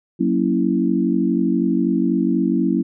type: chord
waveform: sine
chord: F# dominant seventh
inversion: none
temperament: equal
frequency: 185 / 233.1 / 277.2 / 329.6 Hz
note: F#3 / A#3 / C#4 / E4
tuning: 0 / 0 / 0 / 0 cents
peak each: -21 dBFS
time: 0.19-2.83 s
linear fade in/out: 20 ms
effects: none